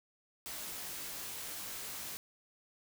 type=noise with comb filter; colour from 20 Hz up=white; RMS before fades=-43 dBFS; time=0.46-2.17 s; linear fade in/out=0 ms; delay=19 ms; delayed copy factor=-0.55; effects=none